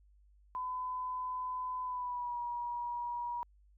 sine tone with pitch glide, 1009 to 959.5 Hz, B5 to A#5, +37 to +50 cents, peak -35 dBFS, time 0.55-3.43 s, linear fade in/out 0 ms, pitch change -87 cents, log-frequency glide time 1.83-2.39 s, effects added 50 Hz sine -61 dBFS peak until 3.77 s

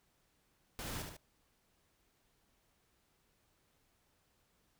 pink noise with echo, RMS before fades -43 dBFS, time 0.79-1.02 s, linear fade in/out 0 ms, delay 73 ms, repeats 2, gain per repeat -5 dB, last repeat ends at 1.166 s, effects pink hiss -75 dBFS RMS until 4.79 s

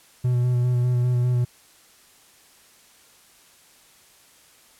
triangle tone with vibrato, 123.47 Hz, B2, in tune, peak -16 dBFS, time 0.24-1.45 s, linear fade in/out 10 ms, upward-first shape square, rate 5 Hz, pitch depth 16 cents each way, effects white hiss -54 dBFS RMS until 4.79 s + low-pass 12000 Hz 12 dB/octave

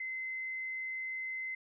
sine tone, 2057 Hz, C7, 30 cents flat, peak -36 dBFS, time 0-1.55 s, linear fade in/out 5 ms, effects none

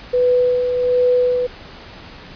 sine tone with tremolo, 496.3 Hz, B4, 8 cents sharp, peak -11 dBFS, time 0.13-1.47 s, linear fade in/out 10 ms, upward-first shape sine, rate 1.3 Hz, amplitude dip 45%, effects pink hiss -38 dBFS RMS until 2.35 s + resampled to 11025 Hz

